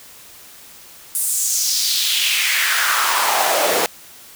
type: noise with high-pass filter sweep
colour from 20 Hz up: pink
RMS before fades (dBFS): -18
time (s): 1.15-3.86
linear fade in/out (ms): 0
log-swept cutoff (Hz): 10000 to 450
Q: 2.8
effects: white hiss -42 dBFS RMS until 4.35 s